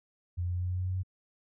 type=tone with pitch steps; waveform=sine; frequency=88 / 88.71 / 89.43 / 90.16 / 90.89 / 91.63 / 92.38 / 93.13 Hz; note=F2 / F2 / F2 / F#2 / F#2 / F#2 / F#2 / F#2; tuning=+14 / +28 / +42 / -44 / -30 / -16 / -2 / +12 cents; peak=-29 dBFS; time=0.37-1.034 s; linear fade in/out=20 ms; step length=83 ms; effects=none